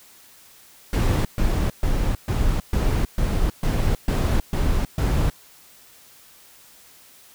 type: noise bursts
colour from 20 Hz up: brown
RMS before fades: -20 dBFS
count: 10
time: 0.93-5.3 s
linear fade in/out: 2 ms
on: 320 ms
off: 130 ms
effects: white hiss -50 dBFS RMS until 7.34 s